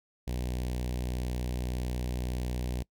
sawtooth tone with notch filter, 61.74 Hz, B1, in tune, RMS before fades -33 dBFS, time 0.27-2.83 s, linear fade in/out 10 ms, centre 1300 Hz, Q 0.84, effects noise-tail reverb RT60 0.1 s tail -24 dB re dry

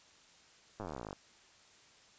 slowing click train, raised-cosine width 1 ms, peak -28 dBFS, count 24, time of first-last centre 0.8-1.13 s, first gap 9 ms, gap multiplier 1.04, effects white hiss -62 dBFS RMS until 2.18 s + resampled to 16000 Hz

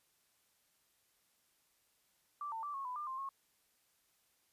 sine tone with pitch steps, 1169 / 898 / 1167 / 1094 / 999 / 1197 / 1050 / 1089 Hz, D6 / A5 / D6 / C#6 / B5 / D6 / C6 / C#6, -8 / +35 / -11 / -23 / +20 / +33 / +6 / -31 cents, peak -39 dBFS, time 2.41-3.29 s, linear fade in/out 2 ms, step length 110 ms, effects white hiss -75 dBFS RMS until 4.52 s + resampled to 32000 Hz

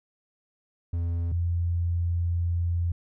triangle / sine tone pair in turn, 85.1 / 86.04 Hz, F2 / F2, -44 / -25 cents, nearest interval unison, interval 19 cents, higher second, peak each -23 dBFS, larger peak neither, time 0.93-1.32 / 1.32-2.92 s, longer second, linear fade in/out 5 ms, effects none

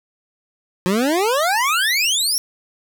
25% pulse exponential sweep, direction up, 174.61 to 5690 Hz, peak -12 dBFS, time 0.86-2.38 s, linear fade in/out 0 ms, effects none

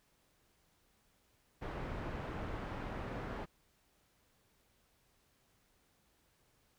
pink low-pass noise, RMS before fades -42 dBFS, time 1.61-3.46 s, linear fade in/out 20 ms, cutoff 1600 Hz, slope 12 dB/octave, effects pink hiss -73 dBFS RMS until 6.78 s

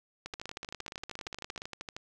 two click trains, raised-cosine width 0.2 ms, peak -22 / -23 dBFS, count 23 / 23, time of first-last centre 0.26-1.965 / 0.34-1.619 s, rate 12.9 / 17.2 Hz, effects none

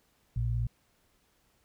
sine tone pair together, 58.23 / 116.54 Hz, A#1 / A#2, -1 / 0 cents, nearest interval octave, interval 1201 cents, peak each -31 / -29 dBFS, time 0.36-0.67 s, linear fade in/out 5 ms, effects pink hiss -70 dBFS RMS until 1.64 s

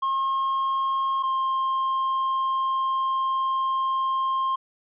triangle tone pair in turn, 1074 / 1060.4 Hz, C6 / C6, +45 / +23 cents, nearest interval unison, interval 22 cents, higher first, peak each -20 / -20 dBFS, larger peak neither, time 0.02-1.23 / 1.23-4.56 s, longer second, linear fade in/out 10 ms, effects resampled to 8000 Hz

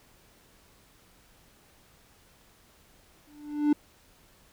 triangle tone with exponential growth, 295.8 Hz, D4, 13 cents sharp, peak -15 dBFS, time 3.27-3.73 s, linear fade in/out 5 ms, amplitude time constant 100 ms, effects pink hiss -60 dBFS RMS until 4.52 s

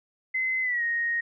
sine tone with pitch glide, 2050 to 1869 Hz, C7 to A#6, -36 to +4 cents, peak -24 dBFS, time 0.34-1.21 s, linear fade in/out 10 ms, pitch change -160 cents, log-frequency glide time 0.62-0.83 s, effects none

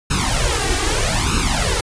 pink noise with flanger, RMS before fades -18 dBFS, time 0.1-1.81 s, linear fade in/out 10 ms, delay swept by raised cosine 0.75 to 2.65 ms, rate 0.8 Hz, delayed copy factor +0.95, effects resampled to 22050 Hz

